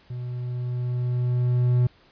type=tone with level ramp; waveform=triangle; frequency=123.47 Hz; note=B2; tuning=in tune; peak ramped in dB=-28 to -14 dBFS; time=0.1-1.87 s; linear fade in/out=5 ms; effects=pink hiss -57 dBFS RMS until 2.11 s + resampled to 11025 Hz